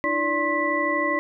sine tone cluster, 301.9 / 334.4 / 579 / 1064 / 1972 Hz, D4 / E4 / D5 / C6 / B6, +48 / +25 / -25 / +29 / -3 cents, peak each -29 / -31 / -27 / -26 / -25 dBFS, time 0.04-1.19 s, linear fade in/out 0 ms, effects none

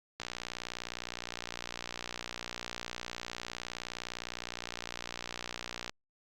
click train, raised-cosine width 0.2 ms, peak -20 dBFS, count 341, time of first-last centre 0.2-5.895 s, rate 59.7 Hz, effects Opus 48 kbps

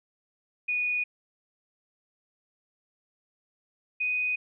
sine tone pair in turn, 2466 / 2492 Hz, D#7 / D#7, -16 / +2 cents, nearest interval unison, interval 18 cents, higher second, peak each -25 dBFS, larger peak neither, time 0.68-1.04 / 4-4.36 s, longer neither, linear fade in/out 10 ms, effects none

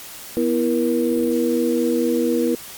sine tone cluster, 245.6 / 329.9 / 475.6 Hz, B3 / E4 / A#4, -9 / +1 / +35 cents, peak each -21 dBFS, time 0.37-2.55 s, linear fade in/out 0 ms, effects white hiss -37 dBFS RMS until 2.77 s + Opus 48 kbps

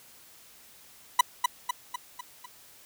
40% pulse tone with echo, 987.8 Hz, B5, in tune, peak -14 dBFS, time 1.19-1.21 s, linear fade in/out 5 ms, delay 250 ms, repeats 5, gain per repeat -5 dB, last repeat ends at 2.46 s, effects white hiss -54 dBFS RMS until 2.85 s

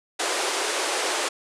pink band-pass noise, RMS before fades -26 dBFS, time 0.19-1.29 s, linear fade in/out 10 ms, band 340 to 10000 Hz, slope 48 dB/octave, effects none

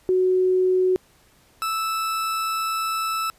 sine / 40% pulse tone pair in turn, 370 / 1315.5 Hz, F#4 / E6, 0 / -4 cents, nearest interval octave + minor seventh, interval 2196 cents, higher second, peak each -16 / -22 dBFS, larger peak first, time 0.09-0.96 / 1.62-3.3 s, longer second, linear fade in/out 0 ms, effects pink hiss -57 dBFS RMS until 3.38 s + resampled to 32000 Hz

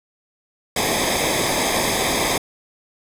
pink noise with comb filter, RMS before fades -20 dBFS, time 0.76-2.38 s, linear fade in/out 5 ms, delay 0.7 ms, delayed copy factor -0.8, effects low-pass 12000 Hz 12 dB/octave

